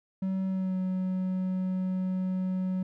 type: tone with pitch glide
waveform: triangle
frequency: 190 to 185.88 Hz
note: F#3 to F#3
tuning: +46 to +8 cents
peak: -25 dBFS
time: 0.22-2.83 s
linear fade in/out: 5 ms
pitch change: -38 cents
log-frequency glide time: 0.47-0.77 s
effects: none